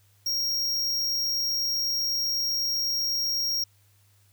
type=tone; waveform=square; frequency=5588 Hz; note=F8; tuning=in tune; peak=-25 dBFS; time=0.26-3.64 s; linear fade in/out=5 ms; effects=added 100 Hz sine -60 dBFS peak until 4.32 s + white hiss -65 dBFS RMS until 4.32 s